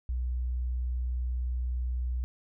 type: tone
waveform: sine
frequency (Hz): 61.74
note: B1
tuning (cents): 0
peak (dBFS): -28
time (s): 0.09-2.24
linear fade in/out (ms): 0
effects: none